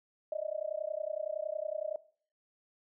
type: tone with amplitude modulation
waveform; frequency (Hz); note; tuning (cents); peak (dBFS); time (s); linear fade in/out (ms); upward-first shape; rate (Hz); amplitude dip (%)
sine; 617; D#5; -15; -29; 0.32-1.96; 2; sine; 30.8; 100
effects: noise-tail reverb RT60 0.5 s tail -20 dB re dry